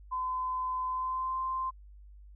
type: tone with pitch glide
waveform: sine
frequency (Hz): 1021 to 1043.1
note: C6 to C6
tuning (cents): -43 to -6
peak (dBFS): -30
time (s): 0.11-1.71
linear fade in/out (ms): 20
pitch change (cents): +37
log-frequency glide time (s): 0.87-1.39
effects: added 50 Hz sine -49 dBFS peak until 2.35 s